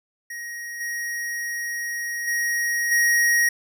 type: tone with level steps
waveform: square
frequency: 1886 Hz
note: A#6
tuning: 20 cents sharp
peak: -32 / -27 / -22 / -17 dBFS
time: 0.3-3.49 s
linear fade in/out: 5 ms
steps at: 0.8 / 2.27 / 2.91 s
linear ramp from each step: 10 ms
effects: none